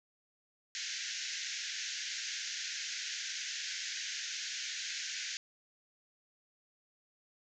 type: band-pass noise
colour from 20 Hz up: white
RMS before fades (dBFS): -40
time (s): 0.75-5.37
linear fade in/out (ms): 0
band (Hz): 1500 to 6900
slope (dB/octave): 96
effects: none